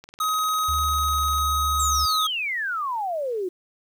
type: click train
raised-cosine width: 0.2 ms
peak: -25 dBFS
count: 28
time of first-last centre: 0.04-1.383 s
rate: 20.1 Hz
type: tone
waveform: square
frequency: 1263 Hz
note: D#6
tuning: 26 cents sharp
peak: -22 dBFS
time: 0.2-2.27 s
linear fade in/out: 5 ms
type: tone with pitch glide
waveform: sine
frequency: 73.42 to 71.12 Hz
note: D2 to C#2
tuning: 0 to +45 cents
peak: -26 dBFS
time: 0.68-2.06 s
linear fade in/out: 10 ms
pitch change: -55 cents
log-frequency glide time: 0.83-1.21 s
type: exponential sweep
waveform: sine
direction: down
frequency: 7902 to 349.2 Hz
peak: -24 dBFS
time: 1.79-3.49 s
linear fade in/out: 10 ms
effects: 9-bit